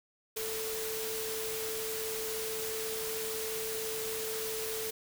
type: tone in noise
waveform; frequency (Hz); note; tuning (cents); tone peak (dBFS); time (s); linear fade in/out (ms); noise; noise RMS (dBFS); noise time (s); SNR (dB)
sine; 441.8; A4; +7; -37; 0.36-4.91; 10; white; -38; 0.36-4.91; -2
effects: none